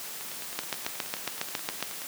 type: two click trains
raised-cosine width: 0.2 ms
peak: -22 / -11 dBFS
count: 18 / 10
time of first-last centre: 0.21-2.019 / 0.59-1.826 s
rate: 9.4 / 7.28 Hz
effects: white hiss -39 dBFS RMS until 2.07 s + high-pass 150 Hz 12 dB/octave